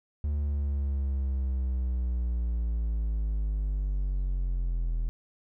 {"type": "linear sweep", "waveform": "triangle", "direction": "down", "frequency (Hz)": [73.9, 40.38], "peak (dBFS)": -24, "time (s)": [0.24, 5.09], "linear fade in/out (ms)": 0, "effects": []}